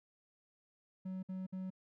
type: tone bursts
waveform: triangle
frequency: 187.2 Hz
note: F#3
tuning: 20 cents sharp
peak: -37 dBFS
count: 3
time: 1.05-1.704 s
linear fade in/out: 10 ms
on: 180 ms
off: 57 ms
effects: none